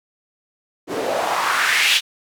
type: noise with band-pass filter sweep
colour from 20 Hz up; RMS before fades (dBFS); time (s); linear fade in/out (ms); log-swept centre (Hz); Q
white; -19; 0.87-2.01; 50; 350 to 3300; 2.5
effects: none

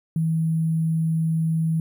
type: tone with sample-and-hold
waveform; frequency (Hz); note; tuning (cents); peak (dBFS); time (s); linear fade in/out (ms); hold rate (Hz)
sine; 161.6; E3; -34; -19; 0.16-1.8; 2; 11025
effects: none

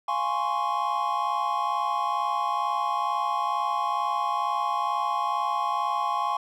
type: chord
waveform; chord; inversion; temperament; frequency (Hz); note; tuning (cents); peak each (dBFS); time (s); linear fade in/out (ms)
triangle; Db major seventh; first; equal; 698.5 / 830.6 / 1046.5 / 1108.7; F5 / Ab5 / C6 / Db6; 0 / 0 / 0 / 0; -32 / -27 / -27 / -27; 0.08-6.37; 5
effects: none

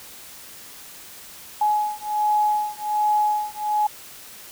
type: beating tone pair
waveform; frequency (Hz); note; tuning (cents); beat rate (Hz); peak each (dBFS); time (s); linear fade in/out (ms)
sine; 842 / 843.3; G#5 / G#5; +24 / +26; 1.3; -22; 1.61-3.87; 5
effects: white hiss -42 dBFS RMS until 4.51 s

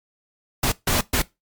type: noise bursts at uneven times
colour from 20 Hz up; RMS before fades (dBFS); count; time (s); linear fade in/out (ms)
pink; -20; 3; 0.63-0.72 / 0.87-1.01 / 1.13-1.22; 5
effects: noise-tail reverb RT60 0.2 s tail -20 dB re dry + MP3 96 kbps

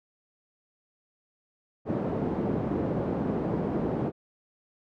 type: band-pass noise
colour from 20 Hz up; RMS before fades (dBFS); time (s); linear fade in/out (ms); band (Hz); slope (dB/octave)
pink; -29; 1.85-4.12; 50; 160 to 490; 12
effects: none

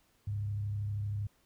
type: tone with frequency modulation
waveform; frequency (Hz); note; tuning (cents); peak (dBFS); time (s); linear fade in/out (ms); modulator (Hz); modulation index
sine; 102.4; G#2; -24; -32; 0.27-1.27; 5; 32.7; 0.31
effects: pink hiss -70 dBFS RMS until 1.45 s

